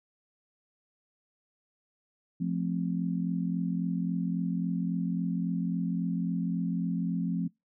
sine chord, F major, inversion none, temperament just, 174.61 / 218.3 / 261.9 Hz, F3 / A3 / C4, 0 / -13 / +2 cents, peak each -29 / -35 / -34 dBFS, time 2.4-7.48 s, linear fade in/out 10 ms, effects noise-tail reverb RT60 0.2 s tail -26 dB re dry

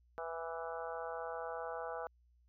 harmonic tone with a mistuned harmonic, 164.81 Hz, E3, in tune, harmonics 3 / 4 / 5 / 6 / 7 / 8 / 9, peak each -44 / -45 / -46 / -51 / -50 / -50 / -51 dBFS, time 0.18-2.07 s, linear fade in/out 0 ms, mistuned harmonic 7, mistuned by +22 cents, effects added 60 Hz sine -66 dBFS peak until 2.48 s

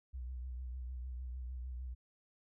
sine tone with vibrato, 62.6 Hz, B1, 24 cents sharp, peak -40 dBFS, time 0.13-1.95 s, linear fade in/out 20 ms, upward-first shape sine, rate 6.6 Hz, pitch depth 57 cents each way, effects none

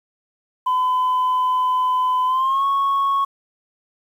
sine tone with pitch glide, 1012 to 1103.6 Hz, B5 to C#6, +42 to -8 cents, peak -14 dBFS, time 0.66-3.25 s, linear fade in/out 10 ms, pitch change +150 cents, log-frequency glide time 2.26-2.64 s, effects tanh soft clip ceiling -14 dBFS + 8-bit

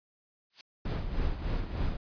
blue noise with exponential growth, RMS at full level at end -35 dBFS, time 0.5-0.61 s, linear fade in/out 2 ms, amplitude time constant 23 ms
brown noise with tremolo, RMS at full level -29 dBFS, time 0.85-1.97 s, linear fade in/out 5 ms, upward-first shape sine, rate 3.3 Hz, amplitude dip 60%
effects resampled to 11025 Hz

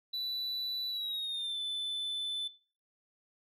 sine tone with pitch glide, 3967 to 3514 Hz, B7 to A7, +7 to -3 cents, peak -31 dBFS, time 0.13-2.48 s, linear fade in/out 10 ms, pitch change -210 cents, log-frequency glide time 0.89-1.59 s, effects noise-tail reverb RT60 0.4 s tail -18 dB re dry + tanh soft clip ceiling -33 dBFS

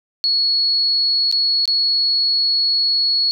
sine tone with dropouts, 4361 Hz, C#8, 29 cents flat, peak -14 dBFS, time 0.24-3.31 s, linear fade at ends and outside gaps 0 ms, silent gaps 1.314-1.325 / 1.655-1.677 s, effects none

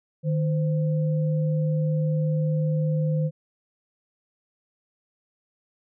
sine tone pair together, 154.2 / 517.3 Hz, D#3 / C5, -15 / -20 cents, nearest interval octave + major sixth, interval 2095 cents, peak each -21 / -31 dBFS, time 0.23-3.31 s, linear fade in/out 50 ms, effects none

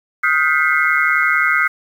sine tone cluster, 1260 / 1424 / 1560 / 2001 / 2152 Hz, D#6 / F6 / G6 / B6 / C7, +21 / +33 / -9 / +22 / +48 cents, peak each -19 dBFS, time 0.23-1.68 s, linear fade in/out 10 ms, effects 7-bit

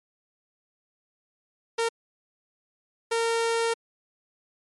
sawtooth tone bursts at uneven times, 459.6 Hz, A#4, 25 cents flat, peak -19 dBFS, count 2, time 1.78-1.89 / 3.11-3.74 s, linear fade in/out 10 ms, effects MP3 48 kbps

